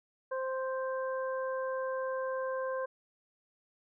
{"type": "harmonic tone", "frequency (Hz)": 523.3, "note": "C5", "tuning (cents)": 0, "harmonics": [1, 2, 3], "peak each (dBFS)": [-33, -39, -43], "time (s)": [0.31, 2.86], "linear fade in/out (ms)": 10, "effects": []}